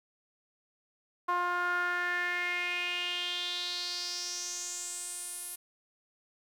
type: tone with band-pass filter sweep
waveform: sawtooth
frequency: 354.2 Hz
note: F4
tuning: 24 cents sharp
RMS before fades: -34 dBFS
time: 1.28-5.56 s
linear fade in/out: 10 ms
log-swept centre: 1100 to 11000 Hz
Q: 4.9
effects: 10-bit